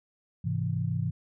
sine chord, Ab augmented, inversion none, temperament equal, 103.83 / 130.81 / 164.81 Hz, Ab2 / C3 / E3, 0 / 0 / 0 cents, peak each -31 dBFS, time 0.44-1.11 s, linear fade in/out 10 ms, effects none

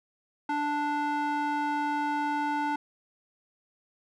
square tone with band-pass filter, 293.7 Hz, D4, in tune, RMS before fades -29 dBFS, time 0.49-2.76 s, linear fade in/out 5 ms, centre 980 Hz, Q 1.6, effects none

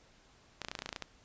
clicks, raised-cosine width 0.2 ms, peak -20 dBFS, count 12, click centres 0.617 / 0.648 / 0.685 / 0.715 / 0.752 / 0.79 / 0.821 / 0.86 / 0.891 / 0.928 / 0.962 / 1.023 s, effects pink hiss -63 dBFS RMS until 1.24 s + resampled to 16000 Hz

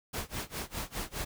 pink noise with tremolo, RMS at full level -35 dBFS, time 0.13-1.25 s, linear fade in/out 10 ms, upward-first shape sine, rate 4.9 Hz, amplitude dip 95%, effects none

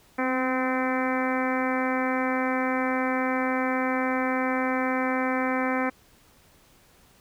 harmonic tone with a mistuned harmonic, 257.4 Hz, C4, 28 cents flat, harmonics 1 / 2 / 3 / 4 / 5 / 6 / 7 / 8 / 9, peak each -27 / -30 / -32 / -33 / -34 / -35 / -35 / -36 / -37 dBFS, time 0.18-5.9 s, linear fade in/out 10 ms, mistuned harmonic 1, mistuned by +23 cents, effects pink hiss -58 dBFS RMS until 7.2 s

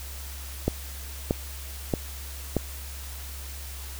click train, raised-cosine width 2 ms, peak -9 dBFS, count 4, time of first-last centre 0.68-2.567 s, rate 1.59 Hz, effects added 68 Hz sine -37 dBFS peak until 3.99 s + white hiss -42 dBFS RMS until 3.99 s

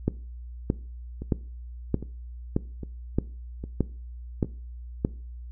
two click trains, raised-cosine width 3 ms, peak -22 / -9 dBFS, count 5 / 9, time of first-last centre 1.22-4.446 / 0.08-5.049 s, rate 1.24 / 1.61 Hz, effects noise-tail reverb RT60 0.4 s tail -20 dB re dry + added 60 Hz sine -37 dBFS peak until 5.51 s

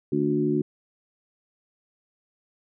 sine tone cluster, 151.8 / 223.1 / 292.9 / 364.6 Hz, D#3 / A3 / D4 / F#4, -42 / +24 / -5 / -25 cents, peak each -29 / -28 / -25 / -25 dBFS, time 0.12-0.62 s, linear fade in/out 5 ms, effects none

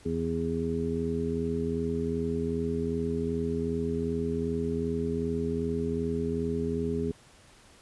harmonic tone, 82.6 Hz, E2, 4 cents sharp, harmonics 1 / 2 / 3 / 4 / 5, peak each -36 / -34 / -32 / -41 / -31 dBFS, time 0.05-7.12 s, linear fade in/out 10 ms, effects pink hiss -56 dBFS RMS until 7.81 s + resampled to 24000 Hz

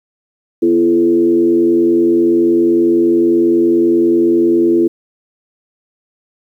sine tone with frequency modulation, 338.9 Hz, E4, 48 cents sharp, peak -8 dBFS, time 0.62-4.88 s, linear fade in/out 10 ms, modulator 90.2 Hz, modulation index 0.69, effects 8-bit

